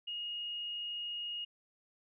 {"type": "tone", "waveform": "sine", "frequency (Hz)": 2867, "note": "F7", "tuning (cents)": 45, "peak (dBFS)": -37, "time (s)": [0.07, 1.45], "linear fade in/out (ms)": 10, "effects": []}